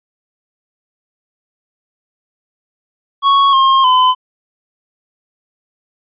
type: tone with pitch steps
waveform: square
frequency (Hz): 1108 / 1069 / 1015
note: C#6 / C6 / B5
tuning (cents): -1 / +37 / +47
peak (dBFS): -8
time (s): 3.22-4.15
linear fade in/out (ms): 50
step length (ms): 310
effects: resampled to 8000 Hz